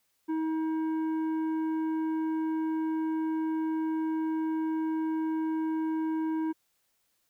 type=tone with tanh clipping; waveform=triangle; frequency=318 Hz; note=D#4; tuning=38 cents sharp; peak=-29 dBFS; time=0.28-6.53 s; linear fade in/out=20 ms; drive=13 dB; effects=white hiss -74 dBFS RMS until 7.29 s